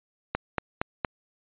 click train, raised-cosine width 0.5 ms, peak -10 dBFS, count 4, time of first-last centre 0.35-1.048 s, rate 4.3 Hz, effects resampled to 8000 Hz

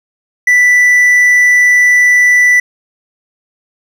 triangle tone, 1975.5 Hz, B6, in tune, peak -3 dBFS, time 0.47-2.6 s, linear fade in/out 5 ms, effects none

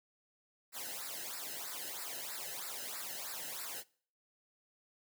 white noise with flanger, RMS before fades -43 dBFS, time 0.72-3.84 s, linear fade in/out 50 ms, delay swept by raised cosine 0.31 to 0.89 ms, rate 3.1 Hz, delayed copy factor -0.9, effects noise-tail reverb RT60 0.5 s tail -23 dB re dry

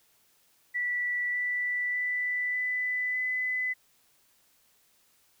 sine tone with pitch steps, 1959 / 1971.5 / 1984.1 / 1996.7 / 2009 Hz, B6 / B6 / B6 / B6 / B6, -15 / -4 / +7 / +18 / +29 cents, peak -27 dBFS, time 0.74-3.74 s, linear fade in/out 20 ms, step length 600 ms, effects white hiss -66 dBFS RMS until 5.4 s

